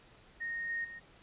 sine tone with level steps, 1856 Hz, A#6, 8 cents flat, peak -35 / -33 / -44 dBFS, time 0.4-1 s, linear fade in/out 20 ms, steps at 0.69 / 0.84 s, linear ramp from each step 10 ms, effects pink hiss -60 dBFS RMS until 1.22 s + resampled to 8000 Hz

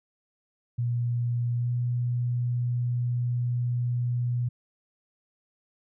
sine tone with pitch glide, 120 to 121.82 Hz, B2 to B2, -49 to -23 cents, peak -24 dBFS, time 0.78-4.49 s, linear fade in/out 10 ms, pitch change +26 cents, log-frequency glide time 1.57-1.7 s, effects none

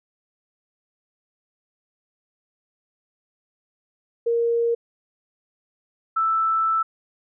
sine tone pair in turn, 467.1 / 1321.2 Hz, A#4 / E6, +3 / +4 cents, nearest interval octave + tritone, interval 1801 cents, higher second, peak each -18 dBFS, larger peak neither, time 4.26-4.75 / 6.16-6.83 s, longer second, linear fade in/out 10 ms, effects none

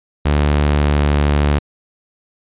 sawtooth tone with pitch glide, 73.42 to 72.91 Hz, D2 to D2, 0 to -12 cents, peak -8 dBFS, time 0.25-1.59 s, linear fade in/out 10 ms, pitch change -12 cents, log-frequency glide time 0.68-1.06 s, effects resampled to 8000 Hz

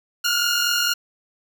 15% pulse tone pair together, 1396.9 / 1441.2 Hz, F6 / F#6, 0 / -46 cents, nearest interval minor second, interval 54 cents, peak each -15 dBFS, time 0.24-0.94 s, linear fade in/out 10 ms, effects none

